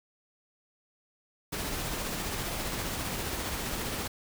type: noise with tremolo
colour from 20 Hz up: pink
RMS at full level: -33 dBFS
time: 1.52-4.08 s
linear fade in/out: 10 ms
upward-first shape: sine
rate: 15 Hz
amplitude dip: 25%
effects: none